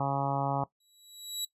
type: harmonic tone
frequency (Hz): 138.59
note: C#3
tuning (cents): 0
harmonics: 1 / 2 / 3 / 4 / 5 / 6 / 7 / 8 / 9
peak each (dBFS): -32 / -37 / -44 / -37 / -36 / -33 / -38 / -39 / -43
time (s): 0-0.64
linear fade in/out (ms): 5
type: tone with exponential growth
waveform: sawtooth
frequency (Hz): 3900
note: B7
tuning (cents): -23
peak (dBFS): -27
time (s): 0.8-1.45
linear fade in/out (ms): 5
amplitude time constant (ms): 140
effects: noise-tail reverb RT60 0.1 s tail -17 dB re dry + resampled to 32000 Hz